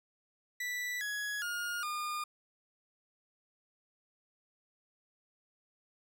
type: tone with pitch steps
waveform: 40% pulse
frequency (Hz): 1970 / 1675.8 / 1425.6 / 1212.7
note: B6 / G#6 / F6 / D#6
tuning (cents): -5 / +15 / +35 / -45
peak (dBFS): -34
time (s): 0.6-2.24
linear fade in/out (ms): 5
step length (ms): 410
effects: none